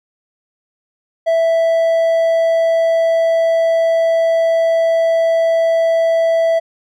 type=tone; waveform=triangle; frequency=659.3 Hz; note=E5; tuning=in tune; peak=-9 dBFS; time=1.26-6.6 s; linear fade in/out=20 ms; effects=none